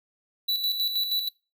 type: tone with tremolo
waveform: square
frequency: 3951 Hz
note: B7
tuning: in tune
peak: -23 dBFS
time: 0.48-1.29 s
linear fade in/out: 10 ms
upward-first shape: square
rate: 6.3 Hz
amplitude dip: 50%
effects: noise-tail reverb RT60 0.3 s tail -24 dB re dry